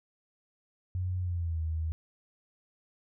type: tone with pitch glide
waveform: sine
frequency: 91.3 to 79.94 Hz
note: F#2 to D#2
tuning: -23 to +47 cents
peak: -29 dBFS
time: 0.95-1.92 s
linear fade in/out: 0 ms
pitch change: -230 cents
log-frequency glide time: 1.2-1.61 s
effects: none